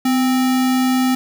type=tone with sample-and-hold; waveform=sine; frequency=255 Hz; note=C4; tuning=44 cents flat; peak=-13 dBFS; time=0.05-1.15 s; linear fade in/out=5 ms; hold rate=1050 Hz; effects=none